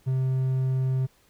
triangle tone, 130.81 Hz, C3, in tune, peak -20 dBFS, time 0.06-1.07 s, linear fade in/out 20 ms, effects pink hiss -62 dBFS RMS until 1.29 s

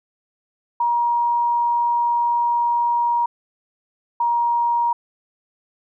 sine tone pair in turn, 949 / 945.6 Hz, A#5 / A#5, +31 / +24 cents, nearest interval unison, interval 7 cents, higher first, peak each -16 dBFS, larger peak neither, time 0.8-3.26 / 4.2-4.93 s, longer first, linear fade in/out 5 ms, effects none

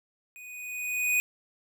square tone with level ramp, 2483 Hz, D#7, 4 cents flat, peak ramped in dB -45 to -22 dBFS, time 0.36-1.2 s, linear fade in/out 0 ms, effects none

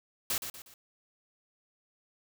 white noise with echo, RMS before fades -31 dBFS, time 0.3-0.38 s, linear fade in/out 2 ms, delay 120 ms, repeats 3, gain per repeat -8 dB, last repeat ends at 0.74 s, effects none

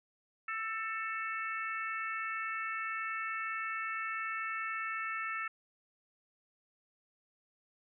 harmonic tone with a mistuned harmonic, 441.8 Hz, A4, 7 cents sharp, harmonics 3 / 4 / 5 / 6, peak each -38 / -40 / -42 / -44 dBFS, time 0.48-5.48 s, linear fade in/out 5 ms, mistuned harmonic 4, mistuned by +17 cents, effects none

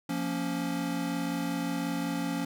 square chord, Bb minor, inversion second, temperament equal with one note detuned, 174.61 / 233.1 / 278.6 Hz, F3 / Bb3 / Db4, 0 / 0 / +9 cents, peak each -35 / -37 / -33 dBFS, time 0.09-2.45 s, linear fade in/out 5 ms, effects none

